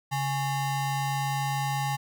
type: ring-modulated tone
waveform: square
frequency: 483.9 Hz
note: B4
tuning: 35 cents flat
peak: -24 dBFS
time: 0.11-1.97 s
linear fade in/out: 20 ms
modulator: 346 Hz
effects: none